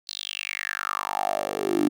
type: tone with high-pass filter sweep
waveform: 10% pulse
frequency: 50 Hz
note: G1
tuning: 35 cents sharp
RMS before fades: -28 dBFS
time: 0.07-1.89 s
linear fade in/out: 20 ms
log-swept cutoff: 4400 to 280 Hz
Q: 6.8
effects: none